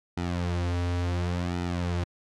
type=tone with flanger; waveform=sawtooth; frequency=87.9 Hz; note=F2; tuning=12 cents sharp; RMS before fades=-28 dBFS; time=0.17-2.04 s; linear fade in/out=5 ms; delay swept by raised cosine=1.8 to 5.9 ms; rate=0.7 Hz; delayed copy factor=-0.75; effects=low-pass 6000 Hz 12 dB/octave + MP3 96 kbps